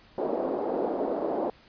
white band-pass noise, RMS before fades -29 dBFS, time 0.18-1.5 s, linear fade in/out 2 ms, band 270 to 660 Hz, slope 24 dB/octave, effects pink hiss -56 dBFS RMS until 1.68 s + resampled to 11025 Hz

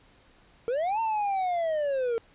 triangle linear two-way sweep, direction up then down, 450.1 to 913 to 450.1 Hz, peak -23 dBFS, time 0.68-2.18 s, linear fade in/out 0 ms, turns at 1 s, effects pink hiss -59 dBFS RMS until 2.34 s + resampled to 8000 Hz

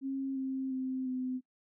sine tone with pitch steps, 269.7 / 264.9 / 260.2 / 255.6 Hz, C#4 / C4 / C4 / C4, -47 / +22 / -9 / -40 cents, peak -32 dBFS, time 0.01-1.41 s, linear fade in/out 50 ms, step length 350 ms, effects noise-tail reverb RT60 0.1 s tail -20 dB re dry

